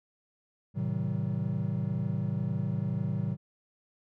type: chord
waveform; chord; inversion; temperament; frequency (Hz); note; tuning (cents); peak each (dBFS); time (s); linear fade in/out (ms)
triangle; A diminished seventh; none; just; 110 / 132 / 158.4 / 190.08; A2 / C3 / Eb3 / Gb3; 0 / +16 / +31 / +47; -32; 0.74-3.37; 50
effects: none